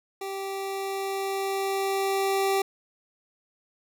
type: tone with level ramp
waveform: 25% pulse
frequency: 390 Hz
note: G4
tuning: 9 cents flat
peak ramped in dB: -28 to -18 dBFS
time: 0.21-2.62 s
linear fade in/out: 5 ms
effects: none